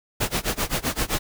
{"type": "noise with tremolo", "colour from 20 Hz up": "pink", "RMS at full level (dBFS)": -22, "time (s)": [0.2, 1.19], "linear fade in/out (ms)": 10, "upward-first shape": "sine", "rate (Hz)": 7.7, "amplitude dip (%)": 95, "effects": []}